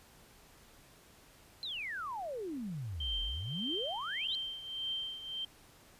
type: exponential two-way sweep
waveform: sine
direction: down then up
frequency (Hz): 4186 to 41.12 to 4186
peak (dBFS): -37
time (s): 1.63-4.35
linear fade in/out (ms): 0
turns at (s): 3.21
type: tone with tremolo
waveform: sine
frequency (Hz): 3136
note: G7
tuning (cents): 0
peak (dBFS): -33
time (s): 3-5.45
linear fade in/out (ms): 5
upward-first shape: triangle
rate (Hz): 1.7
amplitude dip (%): 75
effects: pink hiss -60 dBFS RMS until 5.99 s + resampled to 32000 Hz